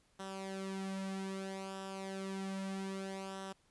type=tone with flanger; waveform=sawtooth; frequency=192.7 Hz; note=G3; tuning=29 cents flat; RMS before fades=-42 dBFS; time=0.19-3.53 s; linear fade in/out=10 ms; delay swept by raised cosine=0.43 to 4.73 ms; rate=0.31 Hz; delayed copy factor=-0.65; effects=pink hiss -72 dBFS RMS until 3.7 s + resampled to 24000 Hz